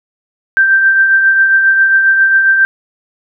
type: tone with tremolo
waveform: sine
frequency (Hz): 1568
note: G6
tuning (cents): 0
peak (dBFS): -4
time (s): 0.57-2.65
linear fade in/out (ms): 0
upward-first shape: triangle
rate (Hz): 7.4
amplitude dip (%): 45
effects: none